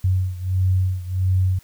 sine beating tone pair, 92.5 / 94 Hz, F#2 / F#2, 0 / +28 cents, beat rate 1.5 Hz, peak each -19 / -22 dBFS, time 0.04-1.59 s, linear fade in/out 5 ms, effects white hiss -53 dBFS RMS until 1.63 s

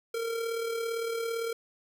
square tone with amplitude modulation, 459.2 Hz, A#4, 26 cents flat, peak -29 dBFS, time 0.14-1.53 s, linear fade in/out 5 ms, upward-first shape sine, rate 37.7 Hz, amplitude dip 45%, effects none

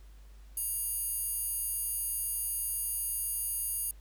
square tone with high-pass filter, 946 Hz, A#5, 25 cents sharp, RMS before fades -34 dBFS, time 0.57-3.91 s, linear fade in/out 2 ms, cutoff 11000 Hz, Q 5.1, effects added 50 Hz sine -49 dBFS peak until 4 s + pink hiss -65 dBFS RMS until 4 s

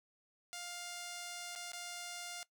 5% pulse tone with dropouts, 703 Hz, F5, 11 cents sharp, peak -32 dBFS, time 0.53-2.43 s, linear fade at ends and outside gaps 0 ms, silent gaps 1.552-1.559 / 1.719-1.733 s, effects noise-tail reverb RT60 0.1 s tail -19 dB re dry

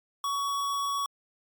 square tone, 1123 Hz, C#6, 22 cents sharp, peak -28 dBFS, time 0.24-1.06 s, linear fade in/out 2 ms, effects MP3 96 kbps

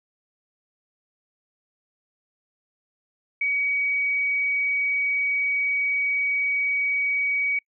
sine tone, 2262 Hz, C#7, 34 cents sharp, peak -21 dBFS, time 3.41-7.59 s, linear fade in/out 5 ms, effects noise-tail reverb RT60 0.1 s tail -25 dB re dry

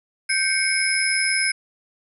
sine tone cluster, 1553 / 2166 / 2246 / 5130 / 10160 Hz, G6 / C#7 / C#7 / E8 / D#9, -17 / -41 / +22 / -48 / +35 cents, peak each -25 dBFS, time 0.29-1.52 s, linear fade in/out 10 ms, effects none

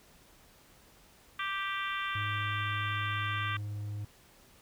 harmonic tone, 392 Hz, G4, in tune, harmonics 3 / 4 / 5 / 6 / 7 / 8 / 9, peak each -36 / -38 / -40 / -42 / -43 / -44 / -45 dBFS, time 1.39-3.57 s, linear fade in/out 5 ms
triangle tone, 103.83 Hz, G#2, in tune, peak -33 dBFS, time 2.15-4.05 s, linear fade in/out 5 ms
effects pink hiss -60 dBFS RMS until 4.61 s

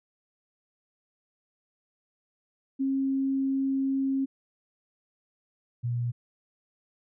sine tone pair in turn, 269.7 / 120.14 Hz, C#4 / B2, -47 / -47 cents, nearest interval octave + major second, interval 1400 cents, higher first, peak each -24 / -26 dBFS, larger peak first, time 2.79-4.26 / 5.83-6.12 s, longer first, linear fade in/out 20 ms, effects none

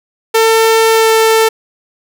sawtooth tone with pitch glide, 448.4 to 445.3 Hz, A4 to A4, +33 to +21 cents, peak -3 dBFS, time 0.34-1.49 s, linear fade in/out 10 ms, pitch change -12 cents, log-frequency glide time 0.91-1.1 s, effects none

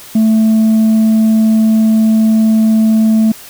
sine tone with tanh clipping, 220 Hz, A3, in tune, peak -7 dBFS, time 0.15-3.32 s, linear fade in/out 5 ms, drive 2 dB, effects white hiss -34 dBFS RMS until 3.49 s

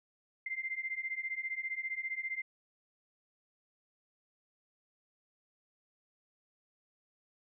sine beating tone pair, 2081 / 2096 Hz, C7 / C7, -10 / +2 cents, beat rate 15 Hz, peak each -39 / -38 dBFS, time 0.46-2.42 s, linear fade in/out 5 ms, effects none

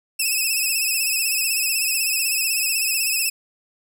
10% pulse tone with vibrato, 2600 Hz, E7, 24 cents flat, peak -11 dBFS, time 0.19-3.3 s, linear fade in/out 10 ms, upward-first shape sine, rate 16 Hz, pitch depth 65 cents each way, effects none

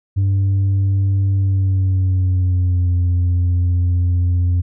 sine tone with pitch glide, 97.6 to 88.47 Hz, G2 to F2, -7 to +23 cents, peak -10 dBFS, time 0.16-4.62 s, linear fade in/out 20 ms, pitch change -170 cents, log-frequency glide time 1.33-2.94 s, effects tanh soft clip ceiling -12 dBFS

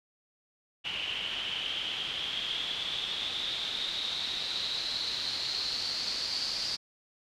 white noise with low-pass filter sweep, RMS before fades -34 dBFS, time 0.84-6.77 s, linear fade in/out 20 ms, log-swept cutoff 2900 to 4700 Hz, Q 9.2, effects none

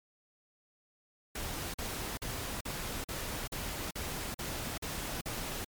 pink noise bursts, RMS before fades -38 dBFS, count 10, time 1.35-5.646 s, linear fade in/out 5 ms, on 390 ms, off 44 ms, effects MP3 96 kbps

